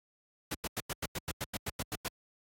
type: noise bursts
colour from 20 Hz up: pink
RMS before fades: -35 dBFS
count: 13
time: 0.51-2.083 s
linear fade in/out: 5 ms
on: 37 ms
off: 91 ms
effects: high-pass 60 Hz 12 dB/octave + AAC 64 kbps